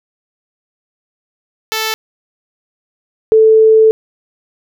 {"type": "tone pair in turn", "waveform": ["5% pulse", "sine"], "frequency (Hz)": [440, 440], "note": ["A4", "A4"], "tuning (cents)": [0, 0], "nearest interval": "unison", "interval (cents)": 0, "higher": "neither", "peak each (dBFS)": -4, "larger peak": "neither", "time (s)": [[1.72, 1.94], [3.32, 3.91]], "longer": "second", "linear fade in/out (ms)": 0, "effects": []}